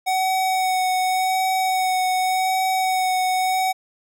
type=tone with vibrato; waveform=square; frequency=748 Hz; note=F#5; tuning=19 cents sharp; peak=-19 dBFS; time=0.06-3.73 s; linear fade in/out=20 ms; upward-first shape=sine; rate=0.87 Hz; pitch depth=15 cents each way; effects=none